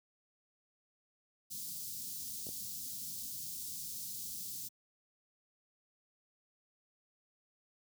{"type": "band-stop noise", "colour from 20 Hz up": "white", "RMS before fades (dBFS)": -43, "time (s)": [1.5, 4.69], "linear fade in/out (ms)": 20, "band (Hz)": [240, 4400], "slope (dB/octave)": 24}
{"type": "clicks", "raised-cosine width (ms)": 2, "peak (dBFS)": [-36, -35], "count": 2, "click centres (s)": [2.468, 2.49]}
{"effects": ["high-pass 80 Hz 12 dB/octave"]}